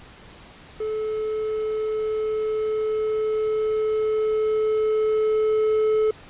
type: tone with level ramp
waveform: triangle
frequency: 432.7 Hz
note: A4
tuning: 29 cents flat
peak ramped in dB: -22 to -15 dBFS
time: 0.8-6.11 s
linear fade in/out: 5 ms
effects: pink hiss -46 dBFS RMS until 6.29 s + resampled to 8000 Hz